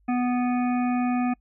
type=harmonic tone; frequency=246.9 Hz; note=B3; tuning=in tune; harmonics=1 / 3 / 5 / 7 / 9 / 10; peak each=-22 / -29 / -36 / -42 / -44 / -39 dBFS; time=0.08-1.34 s; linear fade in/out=10 ms; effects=noise-tail reverb RT60 0.1 s tail -26 dB re dry + added 50 Hz sine -59 dBFS peak until 1.4 s